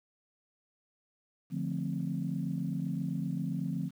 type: chord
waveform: sine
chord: D minor seventh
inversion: none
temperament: equal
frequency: 146.83 / 174.61 / 220 / 261.6 Hz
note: D3 / F3 / A3 / C4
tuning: 0 / 0 / 0 / 0 cents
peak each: -36 / -34 / -39 / -38 dBFS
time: 1.5-3.91 s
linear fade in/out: 50 ms
effects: tanh soft clip ceiling -21 dBFS + 10-bit